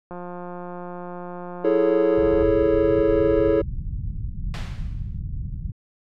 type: click train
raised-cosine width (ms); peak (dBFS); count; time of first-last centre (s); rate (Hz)
1; -22; 411; 0.11-2.426; 177
type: chord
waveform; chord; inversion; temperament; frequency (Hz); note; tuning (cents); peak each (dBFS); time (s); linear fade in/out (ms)
triangle; A major seventh; second; equal; 329.6 / 415.3 / 440 / 554.4; E4 / G#4 / A4 / C#5; 0 / 0 / 0 / 0; -20; 1.64-3.62; 10
type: low-pass noise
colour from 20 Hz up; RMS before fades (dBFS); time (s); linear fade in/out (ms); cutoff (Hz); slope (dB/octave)
pink; -29; 2.17-5.72; 2; 150; 24
type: noise with exponential decay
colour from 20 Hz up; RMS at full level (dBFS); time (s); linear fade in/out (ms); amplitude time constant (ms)
white; -28; 4.54-5.19; 0; 140
effects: low-pass 3000 Hz 12 dB/octave